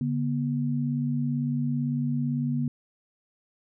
sine tone pair together, 143.3 / 241.2 Hz, D3 / B3, -42 / -41 cents, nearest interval major sixth, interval 901 cents, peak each -27 dBFS, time 0.01-2.68 s, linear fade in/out 2 ms, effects none

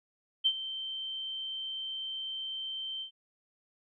sine tone with ADSR envelope, 3116 Hz, G7, 11 cents flat, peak -21 dBFS, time 0.44-3.11 s, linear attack 22 ms, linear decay 61 ms, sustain -14 dB, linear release 100 ms, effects none

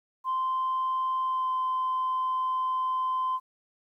sine tone with pitch glide, 1040 to 1032.2 Hz, C6 to C6, -11 to -24 cents, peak -24 dBFS, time 0.24-3.4 s, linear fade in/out 50 ms, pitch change -13 cents, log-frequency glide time 1.23-1.51 s, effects tanh soft clip ceiling -22 dBFS + 11-bit

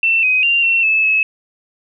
sine tone with pitch steps, 2683 / 2516 / 2777 / 2713 / 2610 / 2585 Hz, E7 / D#7 / F7 / E7 / E7 / E7, +30 / +19 / -10 / +49 / -18 / -34 cents, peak -11 dBFS, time 0.03-1.23 s, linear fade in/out 2 ms, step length 200 ms, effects none

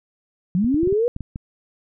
sine linear sweep, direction up, 168.5 to 493.9 Hz, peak -16 dBFS, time 0.55-1.08 s, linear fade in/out 0 ms
clicks, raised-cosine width 5 ms, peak -17 dBFS, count 8, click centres 0.645 / 0.744 / 0.832 / 0.874 / 0.926 / 1.164 / 1.207 / 1.359 s
effects none

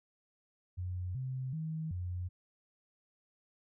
sine tone with pitch steps, 90.5 / 130.1 / 158.8 / 89.7 Hz, F#2 / C3 / D#3 / F2, -38 / -9 / +36 / +47 cents, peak -35 dBFS, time 0.77-2.29 s, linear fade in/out 20 ms, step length 380 ms, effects none

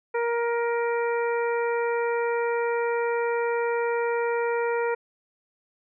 harmonic tone, 470 Hz, A#4, 14 cents sharp, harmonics 1 / 2 / 3 / 4 / 5, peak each -24 / -30 / -34 / -36 / -38 dBFS, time 0.14-4.95 s, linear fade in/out 10 ms, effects none

